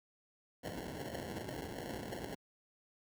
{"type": "noise with sample-and-hold", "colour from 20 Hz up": "white", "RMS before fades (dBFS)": -43, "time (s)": [0.63, 2.35], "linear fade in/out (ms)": 5, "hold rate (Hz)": 1225, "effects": ["high-pass 60 Hz 12 dB/octave"]}